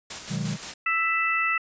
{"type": "noise with tremolo", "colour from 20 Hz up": "white", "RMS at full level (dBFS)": -34, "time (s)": [0.1, 0.74], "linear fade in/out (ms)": 5, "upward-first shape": "square", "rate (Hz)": 5.7, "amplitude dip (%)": 40}
{"type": "chord", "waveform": "triangle", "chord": "G# minor seventh", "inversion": "first", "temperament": "equal", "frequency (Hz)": [123.47, 155.56, 185, 207.7], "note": ["B2", "D#3", "F#3", "G#3"], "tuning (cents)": [0, 0, 0, 0], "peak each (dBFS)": [-31, -28, -30, -31], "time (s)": [0.28, 0.58], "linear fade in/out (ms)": 50}
{"type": "harmonic tone", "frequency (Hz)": 661, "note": "E5", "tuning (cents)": 5, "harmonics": [2, 3, 4], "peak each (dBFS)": [-26, -26, -26], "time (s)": [0.86, 1.58], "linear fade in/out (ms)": 5}
{"effects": ["resampled to 16000 Hz"]}